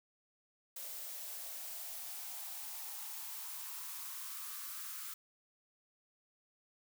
blue noise with high-pass filter sweep, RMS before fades -45 dBFS, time 0.76-5.14 s, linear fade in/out 5 ms, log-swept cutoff 550 to 1300 Hz, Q 4.2, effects none

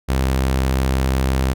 sawtooth tone, 65.8 Hz, C2, 10 cents sharp, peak -12 dBFS, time 0.08-1.54 s, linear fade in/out 20 ms, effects none

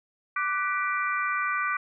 harmonic tone with a mistuned harmonic, 392 Hz, G4, in tune, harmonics 3 / 4 / 5 / 6, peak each -28 / -30 / -32 / -34 dBFS, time 0.36-1.77 s, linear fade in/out 5 ms, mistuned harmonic 4, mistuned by -85 cents, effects none

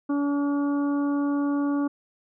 harmonic tone, 285.5 Hz, D4, 49 cents flat, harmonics 1 / 2 / 3 / 4 / 5, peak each -22 / -36 / -39 / -37 / -42 dBFS, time 0.09-1.88 s, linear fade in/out 10 ms, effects none

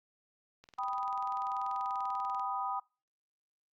click train, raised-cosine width 0.2 ms, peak -36 dBFS, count 37, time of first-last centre 0.64-2.396 s, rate 20.5 Hz
sine chord, G augmented, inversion none, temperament equal, 784 / 987.8 / 1244.5 Hz, G5 / B5 / D#6, 0 / 0 / 0 cents, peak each -37 dBFS, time 0.78-2.8 s, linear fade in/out 10 ms
effects noise-tail reverb RT60 0.3 s tail -24 dB re dry + Opus 48 kbps

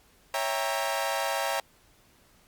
sawtooth chord, C# diminished seventh, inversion none, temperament equal with one note detuned, 554.4 / 659.3 / 795.4 / 932.3 Hz, C#5 / E5 / G5 / Bb5, 0 / 0 / +25 / 0 cents, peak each -29 dBFS, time 0.34-1.6 s, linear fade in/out 2 ms, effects pink hiss -61 dBFS RMS until 2.47 s + Opus 48 kbps

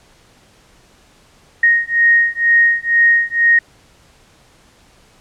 sine beating tone pair, 1864.7 / 1866.8 Hz, A#6 / A#6, 0 / +2 cents, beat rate 2.1 Hz, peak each -13 dBFS, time 1.63-3.59 s, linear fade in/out 5 ms, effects pink hiss -50 dBFS RMS until 5.2 s + low-pass 9000 Hz 12 dB/octave

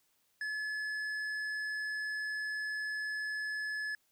triangle tone with tanh clipping, 1714 Hz, A6, 46 cents flat, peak -36 dBFS, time 0.41-3.95 s, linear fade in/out 2 ms, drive 12 dB, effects white hiss -74 dBFS RMS until 4.11 s

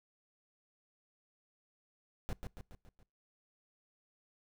brown noise with echo, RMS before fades -36 dBFS, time 2.29-2.33 s, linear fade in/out 0 ms, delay 140 ms, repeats 5, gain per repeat -5 dB, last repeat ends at 3.03 s, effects noise-tail reverb RT60 0.3 s tail -24 dB re dry

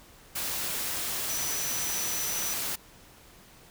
sine tone in noise, 5930 Hz, F#8, 3 cents sharp, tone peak -33 dBFS, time 1.29-2.54 s, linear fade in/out 10 ms, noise white, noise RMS -32 dBFS, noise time 0.35-2.76 s, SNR -4 dB, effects pink hiss -54 dBFS RMS until 3.7 s

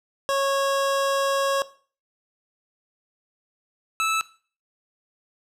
25% pulse tone pair in turn, 550 / 1310.5 Hz, C#5 / E6, -14 / -11 cents, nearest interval octave + minor third, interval 1503 cents, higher second, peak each -17 dBFS, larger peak neither, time 0.29-1.62 / 4-4.21 s, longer first, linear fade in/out 0 ms, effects noise-tail reverb RT60 0.4 s tail -17 dB re dry + low-pass 11000 Hz 12 dB/octave

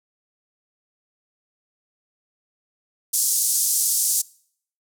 white band-pass noise, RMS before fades -21 dBFS, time 3.13-4.22 s, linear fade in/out 10 ms, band 5800 to 12000 Hz, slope 24 dB/octave, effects noise-tail reverb RT60 0.6 s tail -23 dB re dry

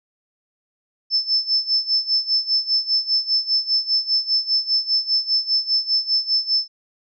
sine tone with tremolo, 5274 Hz, E8, in tune, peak -14 dBFS, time 1.1-6.68 s, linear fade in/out 50 ms, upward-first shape sine, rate 5 Hz, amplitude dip 85%, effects none

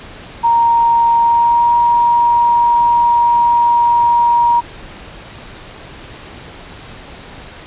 sine tone with pitch glide, 933 to 947.7 Hz, A#5 to A#5, +1 to +28 cents, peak -8 dBFS, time 0.43-4.61 s, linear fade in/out 20 ms, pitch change +27 cents, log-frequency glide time 1.18-1.72 s, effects pink hiss -34 dBFS RMS until 7.66 s + resampled to 8000 Hz

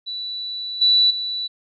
sine tone with level steps, 3955 Hz, B7, 2 cents sharp, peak -26 / -12 / -23 dBFS, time 0.06-1.48 s, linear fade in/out 20 ms, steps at 0.81 / 1.1 s, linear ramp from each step 10 ms, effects none

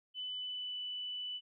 sine tone with pitch glide, 3004 to 2982 Hz, F#7 to F#7, +26 to +13 cents, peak -38 dBFS, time 0.14-1.41 s, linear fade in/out 50 ms, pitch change -13 cents, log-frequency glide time 0.26-0.78 s, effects none

